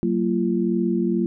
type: tone cluster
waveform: sine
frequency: 187 / 229.1 / 343.3 Hz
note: F#3 / A#3 / F4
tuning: +19 / -30 / -30 cents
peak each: -23 dBFS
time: 0.03-1.26 s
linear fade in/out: 0 ms
effects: none

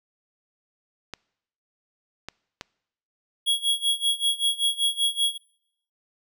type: clicks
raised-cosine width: 0.2 ms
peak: -16 dBFS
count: 3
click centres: 1.137 / 2.286 / 2.611 s
type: tone with tremolo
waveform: square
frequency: 3322 Hz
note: G#7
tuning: in tune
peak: -19 dBFS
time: 3.46-5.38 s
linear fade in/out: 20 ms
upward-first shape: sine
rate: 5.2 Hz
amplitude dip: 90%
effects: noise-tail reverb RT60 0.8 s tail -25 dB re dry

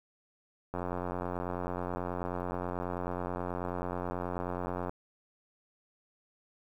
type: click train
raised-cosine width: 1 ms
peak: -21 dBFS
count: 372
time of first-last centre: 0.74-4.895 s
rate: 89.3 Hz
effects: 10-bit

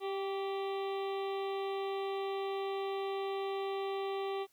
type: harmonic tone with a mistuned harmonic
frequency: 392 Hz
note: G4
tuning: in tune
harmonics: 1 / 2 / 3 / 5 / 6 / 7 / 8 / 9 / 10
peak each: -35 / -41 / -45 / -53 / -53 / -54 / -53 / -55 / -56 dBFS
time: 0-4.47 s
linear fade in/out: 50 ms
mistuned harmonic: 3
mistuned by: -28 cents
effects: white hiss -71 dBFS RMS until 4.52 s

